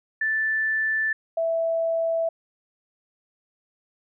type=tone pair in turn; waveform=sine; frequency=1760 / 659.3 Hz; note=A6 / E5; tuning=0 / 0 cents; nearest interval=octave + perfect fourth; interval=1700 cents; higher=first; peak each=-21 dBFS; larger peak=neither; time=0.21-1.13 / 1.37-2.29 s; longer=neither; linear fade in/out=5 ms; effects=none